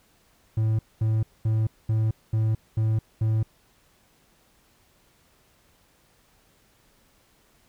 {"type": "tone bursts", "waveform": "triangle", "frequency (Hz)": 110, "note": "A2", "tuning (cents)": 0, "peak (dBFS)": -18, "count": 7, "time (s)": [0.57, 3.43], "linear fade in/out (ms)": 5, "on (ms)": 220, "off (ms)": 220, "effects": ["pink hiss -62 dBFS RMS until 7.68 s"]}